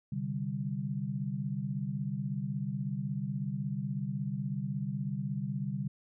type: chord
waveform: sine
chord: C suspended second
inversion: none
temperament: just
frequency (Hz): 130.81 / 147.16 / 196.22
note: C3 / D3 / G3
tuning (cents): 0 / +4 / +2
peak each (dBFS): -37 / -36 / -36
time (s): 0.12-5.88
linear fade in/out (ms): 5
effects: none